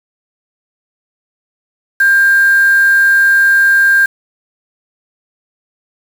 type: tone with quantisation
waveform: sine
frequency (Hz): 1595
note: G6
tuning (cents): +30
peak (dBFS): -6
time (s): 2-4.06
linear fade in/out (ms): 5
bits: 4
effects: none